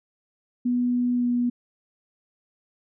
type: tone with pitch glide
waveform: sine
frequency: 245.3 to 243 Hz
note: B3 to B3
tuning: -12 to -28 cents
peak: -20 dBFS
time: 0.65-1.5 s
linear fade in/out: 10 ms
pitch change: -16 cents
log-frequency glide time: 1.15-1.26 s
effects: none